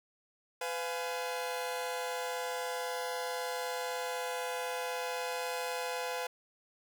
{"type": "chord", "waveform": "sawtooth", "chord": "F diminished", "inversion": "second", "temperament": "just", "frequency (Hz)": [502.9, 698.5, 838.1], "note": ["Cb5", "F5", "Ab5"], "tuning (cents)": [31, 0, 16], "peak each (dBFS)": [-33, -37, -37], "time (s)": [0.61, 6.27], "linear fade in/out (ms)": 5, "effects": []}